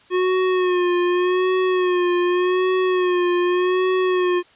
square tone with vibrato, 362.6 Hz, F#4, 35 cents flat, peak -17 dBFS, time 0.1-4.43 s, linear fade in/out 50 ms, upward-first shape sine, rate 0.85 Hz, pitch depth 44 cents each way, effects white hiss -52 dBFS RMS until 4.55 s + resampled to 8000 Hz

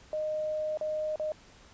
sine tone with dropouts, 616 Hz, D#5, 17 cents flat, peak -29 dBFS, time 0.13-1.32 s, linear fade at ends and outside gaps 1 ms, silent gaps 0.773-0.811 / 1.158-1.197 s, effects pink hiss -56 dBFS RMS until 1.73 s + resampled to 16000 Hz

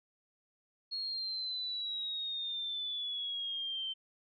sine exponential sweep, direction down, 4314 to 3100 Hz, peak -35 dBFS, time 0.91-3.94 s, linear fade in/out 20 ms, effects none

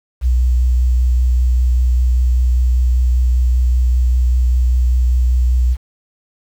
sine tone with vibrato, 61.74 Hz, B1, in tune, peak -10 dBFS, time 0.21-5.77 s, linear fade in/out 50 ms, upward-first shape triangle, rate 5.1 Hz, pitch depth 22 cents each way, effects 7-bit

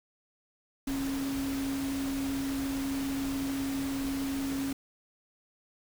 sine tone in noise, 272.8 Hz, C#4, 28 cents flat, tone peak -30 dBFS, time 0.87-4.73 s, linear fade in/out 5 ms, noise pink, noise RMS -40 dBFS, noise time 0.87-4.73 s, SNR +7 dB, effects none

